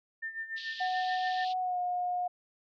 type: tone with tremolo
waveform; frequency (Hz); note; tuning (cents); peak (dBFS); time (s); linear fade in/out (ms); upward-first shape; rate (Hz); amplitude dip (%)
sine; 1798; A6; +37; -33; 0.22-1.45; 10; sine; 6.9; 75
type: band-pass noise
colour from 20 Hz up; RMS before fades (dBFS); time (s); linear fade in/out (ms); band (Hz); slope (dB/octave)
pink; -44; 0.56-1.54; 20; 2900 to 4600; 48
type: tone with pitch glide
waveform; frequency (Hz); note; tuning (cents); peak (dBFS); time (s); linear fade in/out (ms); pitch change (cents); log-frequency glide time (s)
sine; 740 to 718.1; F#5 to F5; 0 to +48; -29; 0.8-2.28; 10; -52; 1.59-1.79
effects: none